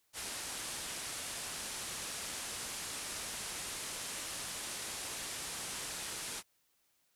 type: low-pass noise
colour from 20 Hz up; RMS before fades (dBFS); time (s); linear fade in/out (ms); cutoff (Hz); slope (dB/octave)
white; -42; 0.13-6.43; 50; 11000; 48
effects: white hiss -75 dBFS RMS until 7.15 s